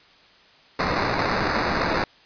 white noise with sample-and-hold, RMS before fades -23 dBFS, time 0.79-2.04 s, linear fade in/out 2 ms, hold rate 3150 Hz, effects white hiss -53 dBFS RMS until 2.25 s + resampled to 11025 Hz

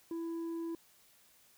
sine tone with tanh clipping, 332.4 Hz, E4, 15 cents sharp, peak -37 dBFS, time 0.11-0.75 s, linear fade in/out 2 ms, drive 4 dB, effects white hiss -65 dBFS RMS until 1.57 s

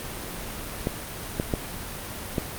clicks, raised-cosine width 2 ms, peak -10 dBFS, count 4, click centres 0.871 / 1.399 / 1.538 / 2.382 s, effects pink hiss -35 dBFS RMS until 2.58 s + Opus 32 kbps

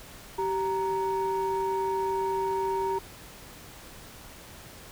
sine tone pair together, 386.8 / 932.3 Hz, G4 / A#5, -23 / 0 cents, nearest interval octave + minor third, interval 1523 cents, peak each -27 dBFS, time 0.38-2.99 s, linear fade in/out 10 ms, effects tanh soft clip ceiling -21 dBFS + pink hiss -47 dBFS RMS until 4.91 s

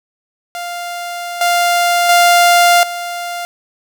sawtooth tone with level steps, 698.5 Hz, F5, in tune, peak -18 / -7 / -3 / -17 dBFS, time 0.55-3.45 s, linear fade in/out 0 ms, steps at 1.41 / 2.09 / 2.83 s, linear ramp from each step 2 ms, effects none

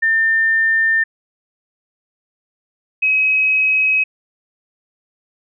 sine tone pair in turn, 1800 / 2546 Hz, A6 / D#7, +39 / +39 cents, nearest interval tritone, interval 600 cents, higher second, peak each -12 dBFS, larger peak neither, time 0.02-1.04 / 3.02-4.04 s, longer neither, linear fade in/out 10 ms, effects none

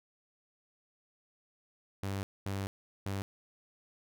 sawtooth tone bursts at uneven times, 98 Hz, G2, in tune, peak -30 dBFS, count 3, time 2.03-2.23 / 2.46-2.67 / 3.06-3.22 s, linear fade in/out 0 ms, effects none

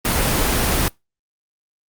pink noise, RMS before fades -18 dBFS, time 0.05-0.88 s, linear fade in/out 0 ms, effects noise-tail reverb RT60 0.2 s tail -24 dB re dry + Opus 24 kbps

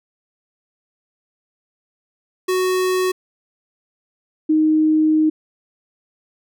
square / sine tone pair in turn, 370 / 311.2 Hz, F#4 / D#4, 0 / 0 cents, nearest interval minor third, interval 300 cents, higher first, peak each -17 / -12 dBFS, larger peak second, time 2.48-3.12 / 4.49-5.3 s, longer second, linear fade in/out 10 ms, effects none

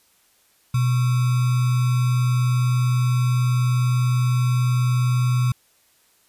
sine tone with sample-and-hold, 124.6 Hz, B2, 16 cents sharp, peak -16 dBFS, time 0.74-5.52 s, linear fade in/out 5 ms, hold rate 1225 Hz, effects white hiss -60 dBFS RMS until 6.28 s + resampled to 32000 Hz

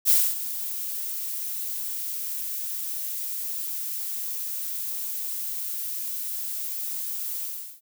violet noise with ADSR envelope, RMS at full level -17 dBFS, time 0.05-7.81 s, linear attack 45 ms, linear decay 250 ms, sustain -14 dB, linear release 390 ms, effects none

